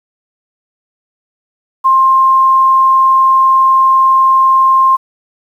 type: tone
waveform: sine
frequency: 1058 Hz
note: C6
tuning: 19 cents sharp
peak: -5 dBFS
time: 1.84-4.97 s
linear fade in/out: 20 ms
effects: 7-bit